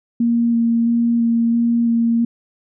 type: tone with vibrato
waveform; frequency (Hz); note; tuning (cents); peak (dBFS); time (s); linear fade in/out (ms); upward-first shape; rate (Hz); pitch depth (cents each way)
sine; 233.1; A#3; 0; -13; 0.2-2.25; 5; square; 1.5; 10
effects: none